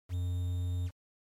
triangle tone with quantisation, 89.2 Hz, F2, 37 cents sharp, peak -28 dBFS, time 0.09-0.91 s, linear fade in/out 50 ms, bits 9, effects MP3 64 kbps

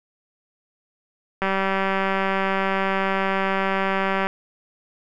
click train, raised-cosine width 0.5 ms, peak -8 dBFS, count 551, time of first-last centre 1.42-4.27 s, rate 193 Hz, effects none

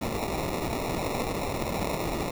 violet noise with sample-and-hold, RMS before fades -30 dBFS, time 0.01-2.31 s, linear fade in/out 10 ms, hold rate 1575 Hz, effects none

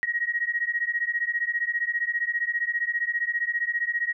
sine beating tone pair, 1885 / 1900 Hz, A#6 / A#6, +19 / +33 cents, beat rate 15 Hz, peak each -27 dBFS, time 0.03-4.13 s, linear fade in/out 0 ms, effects none

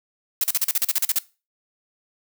blue noise bursts, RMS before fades -20 dBFS, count 12, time 0.41-1.187 s, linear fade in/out 2 ms, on 29 ms, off 39 ms, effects noise-tail reverb RT60 0.3 s tail -20 dB re dry

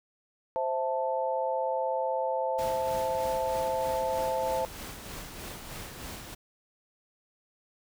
sine chord, A minor, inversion first, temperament equal, 523.3 / 659.3 / 880 Hz, C5 / E5 / A5, 0 / 0 / 0 cents, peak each -30 / -33 / -31 dBFS, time 0.56-4.65 s, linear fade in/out 0 ms
pink noise with tremolo, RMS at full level -40 dBFS, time 2.58-6.35 s, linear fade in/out 10 ms, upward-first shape sine, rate 3.2 Hz, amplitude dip 40%
effects none

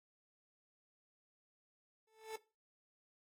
30% pulse tone with exponential growth, 440 Hz, A4, in tune, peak -37 dBFS, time 2.07-2.36 s, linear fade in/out 5 ms, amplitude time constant 63 ms, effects noise-tail reverb RT60 0.3 s tail -18 dB re dry + AAC 48 kbps

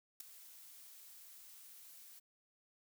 blue noise with ADSR envelope, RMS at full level -42 dBFS, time 0.2-2.2 s, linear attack 6 ms, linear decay 5 ms, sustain -15 dB, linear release 15 ms, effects none

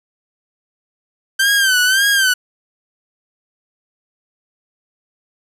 sawtooth tone with vibrato, 1555 Hz, G6, 14 cents flat, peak -8 dBFS, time 1.39-2.34 s, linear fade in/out 10 ms, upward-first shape sine, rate 1.8 Hz, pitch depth 94 cents each way, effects resampled to 32000 Hz + 7-bit

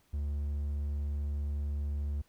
triangle tone, 72.4 Hz, D2, 24 cents flat, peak -29 dBFS, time 0.13-2.22 s, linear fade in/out 10 ms, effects pink hiss -69 dBFS RMS until 2.28 s

